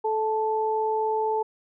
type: tone pair together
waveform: sine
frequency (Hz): 435.8 / 876.1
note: A4 / A5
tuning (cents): -17 / -8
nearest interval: octave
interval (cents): 1209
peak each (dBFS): -25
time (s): 0.04-1.43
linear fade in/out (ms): 10
effects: none